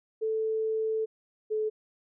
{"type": "tone pair in turn", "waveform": "sine", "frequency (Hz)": [440, 431.7], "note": ["A4", "A4"], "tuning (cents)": [0, -33], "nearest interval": "unison", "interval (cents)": 33, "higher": "first", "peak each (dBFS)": -26, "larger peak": "neither", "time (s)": [[0.21, 1.06], [1.5, 1.7]], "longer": "first", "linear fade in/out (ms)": 20, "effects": []}